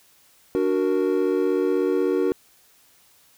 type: chord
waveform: triangle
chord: D augmented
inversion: none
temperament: equal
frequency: 293.7 / 370 / 466.2 Hz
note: D4 / F#4 / A#4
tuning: 0 / 0 / 0 cents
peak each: -23 / -20 / -22 dBFS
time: 0.55-2.32 s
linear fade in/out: 0 ms
effects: white hiss -57 dBFS RMS until 3.37 s